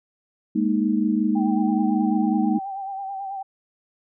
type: chord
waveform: sine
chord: Ab suspended second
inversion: none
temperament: equal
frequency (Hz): 207.7 / 233.1 / 311.1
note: Ab3 / Bb3 / Eb4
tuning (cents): 0 / 0 / 0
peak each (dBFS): -22 / -23 / -23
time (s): 0.55-2.59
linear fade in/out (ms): 10
type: tone with vibrato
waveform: sine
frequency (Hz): 782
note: G5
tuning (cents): -4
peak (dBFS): -28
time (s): 1.35-3.43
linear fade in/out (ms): 10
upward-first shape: sine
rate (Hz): 9.2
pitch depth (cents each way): 42
effects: none